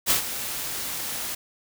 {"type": "noise with ADSR envelope", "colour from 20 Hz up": "white", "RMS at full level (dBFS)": -19, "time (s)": [0.06, 1.35], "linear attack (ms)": 44, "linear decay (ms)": 110, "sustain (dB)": -12, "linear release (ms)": 7, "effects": []}